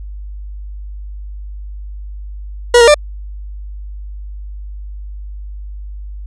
40% pulse tone with pitch steps, 481.4 / 468.3 / 594 Hz, B4 / A#4 / D5, -44 / +8 / +20 cents, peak -3 dBFS, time 2.74-2.944 s, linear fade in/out 5 ms, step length 68 ms, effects added 50 Hz sine -25 dBFS peak until 6.26 s + resampled to 22050 Hz

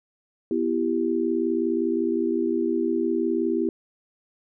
sine chord, E minor, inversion second, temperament equal with one note detuned, 246.9 / 332.5 / 392 Hz, B3 / E4 / G4, 0 / +15 / 0 cents, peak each -27 / -24 / -26 dBFS, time 0.51-3.69 s, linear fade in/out 2 ms, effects none

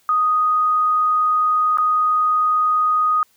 sine tone with dropouts, 1244.5 Hz, D#6, in tune, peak -14 dBFS, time 0.09-3.23 s, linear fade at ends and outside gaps 1 ms, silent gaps 1.773-1.784 s, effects white hiss -59 dBFS RMS until 3.36 s

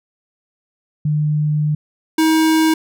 sine / square tone pair in turn, 150.7 / 318.1 Hz, D3 / D#4, +45 / +38 cents, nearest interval octave + minor second, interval 1293 cents, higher second, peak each -14 / -12 dBFS, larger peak second, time 1.05-1.75 / 2.18-2.74 s, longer first, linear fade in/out 5 ms, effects none

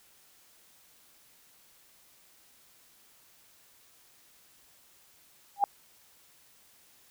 sine tone with exponential growth, 807 Hz, G#5, 50 cents flat, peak -16 dBFS, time 5.56-5.64 s, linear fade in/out 1 ms, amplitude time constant 16 ms, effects white hiss -61 dBFS RMS until 7.1 s

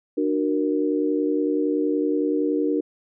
sine chord, D augmented, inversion none, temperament equal with one note detuned, 299.3 / 370 / 466.2 Hz, D4 / F#4 / A#4, +33 / 0 / 0 cents, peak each -22 / -26 / -25 dBFS, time 0.17-2.81 s, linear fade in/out 10 ms, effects none

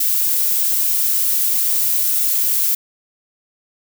violet noise, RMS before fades -17 dBFS, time 0-2.75 s, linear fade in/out 5 ms, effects none

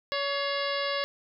harmonic tone with a mistuned harmonic, 563 Hz, C#5, 27 cents sharp, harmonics 1 / 2 / 3 / 4 / 5 / 6 / 7 / 8 / 9, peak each -31 / -34 / -36 / -37 / -38 / -39 / -39 / -40 / -41 dBFS, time 0.12-1.04 s, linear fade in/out 0 ms, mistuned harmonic 4, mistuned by -100 cents, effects none

